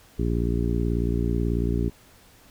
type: harmonic tone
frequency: 58.27 Hz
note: A#1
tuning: in tune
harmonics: 1 / 2 / 3 / 4 / 5 / 6 / 7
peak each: -25 / -28 / -30 / -31 / -32 / -33 / -33 dBFS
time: 0.18-1.9 s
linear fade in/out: 20 ms
effects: pink hiss -54 dBFS RMS until 2.5 s